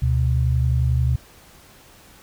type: tone pair together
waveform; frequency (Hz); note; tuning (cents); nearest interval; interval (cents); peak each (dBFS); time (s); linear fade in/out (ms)
sine; 73.42 / 124.7; D2 / B2; 0 / +17; major sixth; 917; -19; 0.02-1.16; 5
effects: pink hiss -49 dBFS RMS until 2.22 s